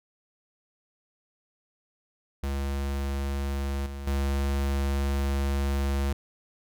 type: tone with level steps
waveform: square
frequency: 69.3 Hz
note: C#2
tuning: in tune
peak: -28 / -35 / -25 dBFS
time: 2.43-6.13 s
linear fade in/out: 5 ms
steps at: 3.86 / 4.07 s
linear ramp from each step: 2 ms
effects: none